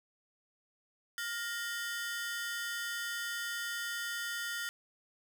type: ring-modulated tone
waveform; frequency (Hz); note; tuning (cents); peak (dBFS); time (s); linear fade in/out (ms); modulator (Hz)
sawtooth; 1635; G#6; -28; -29; 1.18-4.69; 0; 225
effects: none